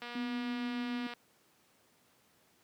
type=click train; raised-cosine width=0.3 ms; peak=-28 dBFS; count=269; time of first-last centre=0.02-1.137 s; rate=240 Hz
type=tone; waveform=sine; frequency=246.9 Hz; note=B3; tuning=in tune; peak=-34 dBFS; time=0.15-1.07 s; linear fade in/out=5 ms
effects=pink hiss -68 dBFS RMS until 2.63 s + high-pass 150 Hz 12 dB/octave